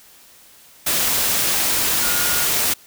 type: tone in noise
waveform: sine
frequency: 1431 Hz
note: F6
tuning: 42 cents sharp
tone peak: -27 dBFS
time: 2.02-2.46 s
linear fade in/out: 10 ms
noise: white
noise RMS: -19 dBFS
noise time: 0.86-2.74 s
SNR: -11 dB
effects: white hiss -48 dBFS RMS until 2.86 s